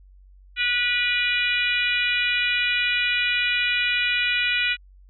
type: harmonic tone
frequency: 488.1 Hz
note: B4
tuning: 20 cents flat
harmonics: 3 / 4 / 5 / 6 / 7 / 8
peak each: -27 / -28 / -23 / -27 / -32 / -32 dBFS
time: 0.56-4.77 s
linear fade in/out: 50 ms
effects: added 47 Hz sine -47 dBFS peak until 5.09 s